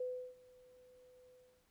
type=tone with ADSR envelope; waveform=sine; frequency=503 Hz; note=B4; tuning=32 cents sharp; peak=-36 dBFS; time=0-1.66 s; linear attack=5 ms; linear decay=340 ms; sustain=-24 dB; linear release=320 ms; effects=pink hiss -75 dBFS RMS until 1.7 s